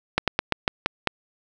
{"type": "slowing click train", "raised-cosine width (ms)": 0.3, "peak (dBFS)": -3, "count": 7, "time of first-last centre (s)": [0.18, 1.073], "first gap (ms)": 97, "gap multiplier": 1.17, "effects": []}